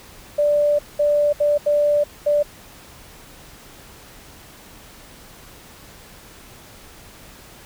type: tone bursts at uneven times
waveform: sine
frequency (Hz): 587.3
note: D5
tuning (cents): 0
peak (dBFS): -14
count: 5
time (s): 0.38-0.79 / 0.99-1.33 / 1.4-1.58 / 1.66-2.04 / 2.26-2.43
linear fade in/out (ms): 10
effects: pink hiss -44 dBFS RMS until 7.65 s